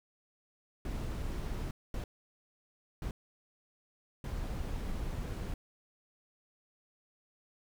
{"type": "noise bursts at uneven times", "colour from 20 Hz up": "brown", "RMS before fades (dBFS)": -37, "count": 4, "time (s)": [[0.85, 1.71], [1.94, 2.04], [3.02, 3.11], [4.24, 5.54]], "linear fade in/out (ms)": 2, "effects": []}